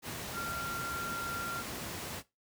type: tone in noise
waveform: sine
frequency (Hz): 1382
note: F6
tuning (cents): -19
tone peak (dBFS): -35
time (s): 0.33-1.64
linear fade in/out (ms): 50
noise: pink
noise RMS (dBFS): -40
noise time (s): 0.02-2.23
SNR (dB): +2
effects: noise-tail reverb RT60 0.2 s tail -17 dB re dry + high-pass 80 Hz 12 dB/octave